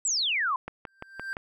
sine exponential sweep, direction down, 8100 to 987.8 Hz, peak -24 dBFS, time 0.05-0.56 s, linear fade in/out 2 ms
click train, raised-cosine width 0.5 ms, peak -20 dBFS, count 5, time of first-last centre 0.68-1.368 s, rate 5.81 Hz
triangle tone with exponential growth, 1573 Hz, G6, 6 cents sharp, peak -27 dBFS, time 0.87-1.33 s, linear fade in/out 0 ms, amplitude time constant 100 ms
effects none

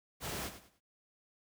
pink noise with echo, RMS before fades -39 dBFS, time 0.2-0.51 s, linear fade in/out 50 ms, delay 99 ms, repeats 3, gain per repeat -11 dB, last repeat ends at 0.807 s, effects high-pass 60 Hz 12 dB/octave

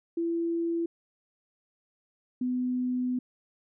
sine tone pair in turn, 336 / 250.8 Hz, E4 / B3, +33 / +27 cents, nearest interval perfect fourth, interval 506 cents, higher first, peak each -26 dBFS, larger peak neither, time 0.17-0.86 / 2.41-3.19 s, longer second, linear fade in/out 5 ms, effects none

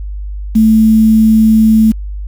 sine tone with quantisation, 220 Hz, A3, in tune, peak -4 dBFS, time 0.55-1.92 s, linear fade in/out 10 ms, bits 5, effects added 50 Hz sine -19 dBFS peak until 2.27 s

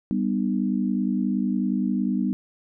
sine chord, G augmented, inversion none, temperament equal with one note detuned, 196 / 246.9 / 304 Hz, G3 / B3 / D#4, 0 / 0 / -40 cents, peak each -24 / -25 / -29 dBFS, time 0.11-2.33 s, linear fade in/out 0 ms, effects none

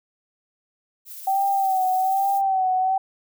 violet noise with tremolo, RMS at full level -37 dBFS, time 1.05-2.42 s, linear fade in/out 50 ms, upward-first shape sine, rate 17 Hz, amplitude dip 25%
sine tone with vibrato, 767 Hz, G5, 38 cents flat, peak -18 dBFS, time 1.27-2.98 s, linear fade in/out 5 ms, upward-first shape sine, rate 1.2 Hz, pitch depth 55 cents each way
effects none

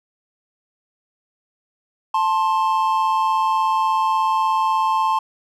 triangle tone pair together, 880 / 1056.5 Hz, A5 / C6, 0 / +16 cents, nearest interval minor third, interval 316 cents, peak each -17 dBFS, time 2.14-5.19 s, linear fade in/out 5 ms, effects none

